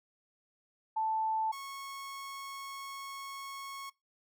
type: tone pair in turn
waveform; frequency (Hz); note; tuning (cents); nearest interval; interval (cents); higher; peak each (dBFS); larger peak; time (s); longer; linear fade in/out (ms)
sine / sawtooth; 880 / 1098.8; A5 / C#6; 0 / -16; major third; 384; second; -29 / -38; first; 0.96-1.52 / 1.52-3.9; second; 10
effects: noise-tail reverb RT60 0.2 s tail -21 dB re dry